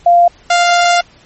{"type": "tone pair in turn", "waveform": ["sine", "sawtooth"], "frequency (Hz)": [695, 698.7], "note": ["F5", "F5"], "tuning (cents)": [-9, 1], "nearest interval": "unison", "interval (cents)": 10, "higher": "second", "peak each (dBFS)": -4, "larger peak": "neither", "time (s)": [[0.06, 0.28], [0.5, 1.01]], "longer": "second", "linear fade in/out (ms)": 5, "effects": ["pink hiss -45 dBFS RMS until 1.25 s", "MP3 32 kbps"]}